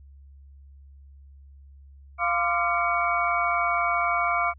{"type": "tone cluster", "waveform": "sine", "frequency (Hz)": [695, 1032, 1184, 1378, 2248], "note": ["F5", "C6", "D6", "F6", "C#7"], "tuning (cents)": [-9, -24, 14, -24, 24], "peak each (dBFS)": [-27, -31, -26, -29, -28], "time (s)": [2.18, 4.54], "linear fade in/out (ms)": 50, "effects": ["added 69 Hz sine -46 dBFS peak until 4.58 s"]}